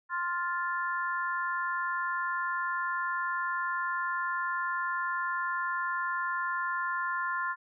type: harmonic tone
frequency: 350 Hz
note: F4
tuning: 4 cents sharp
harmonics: 3 / 4 / 5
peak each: -32 / -34 / -35 dBFS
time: 0.09-7.56 s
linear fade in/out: 50 ms
effects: none